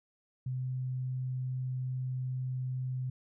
sine tone, 128.4 Hz, C3, 32 cents flat, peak -32 dBFS, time 0.46-3.1 s, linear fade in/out 5 ms, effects none

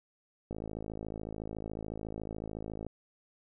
click train, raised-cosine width 2 ms, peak -26 dBFS, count 128, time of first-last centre 0.51-2.866 s, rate 53.9 Hz, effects none

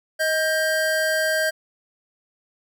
square tone pair together, 630 / 1587.5 Hz, D#5 / G6, +21 / +21 cents, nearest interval octave + major third, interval 1600 cents, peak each -23 dBFS, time 0.19-1.51 s, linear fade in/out 20 ms, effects none

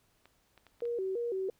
clicks, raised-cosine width 0.3 ms, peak -39 dBFS, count 5, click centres 0.256 / 0.577 / 0.667 / 0.805 / 0.854 s
sine tone with vibrato, 424.5 Hz, G#4, 38 cents sharp, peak -31 dBFS, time 0.82-1.5 s, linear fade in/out 2 ms, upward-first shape square, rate 3 Hz, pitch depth 190 cents each way
effects pink hiss -71 dBFS RMS until 1.59 s

